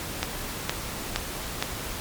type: click train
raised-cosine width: 0.2 ms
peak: -6 dBFS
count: 4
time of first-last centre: 0.23-1.625 s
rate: 2.15 Hz
effects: pink hiss -34 dBFS RMS until 2 s + MP3 96 kbps